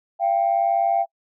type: tone pair together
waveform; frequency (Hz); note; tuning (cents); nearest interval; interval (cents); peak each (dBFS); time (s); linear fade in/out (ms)
sine; 683.7 / 784; F5 / G5; -37 / 0; major second; 237; -19; 0.19-1.06; 50
effects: noise-tail reverb RT60 0.1 s tail -25 dB re dry + tanh soft clip ceiling -11 dBFS